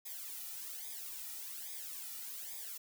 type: noise with flanger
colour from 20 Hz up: blue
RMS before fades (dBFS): -45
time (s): 0.05-2.78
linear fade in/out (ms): 10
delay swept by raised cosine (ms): 0.69 to 1.89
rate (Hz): 1.2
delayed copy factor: -1
effects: none